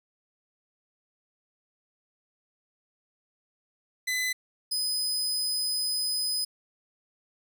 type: tone pair in turn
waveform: sawtooth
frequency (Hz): 2012 / 5015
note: B6 / D#8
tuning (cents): +32 / +13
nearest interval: octave + major third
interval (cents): 1581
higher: second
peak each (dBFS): -23 / -24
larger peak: first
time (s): 4.07-4.33 / 4.71-6.45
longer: second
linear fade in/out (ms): 10
effects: none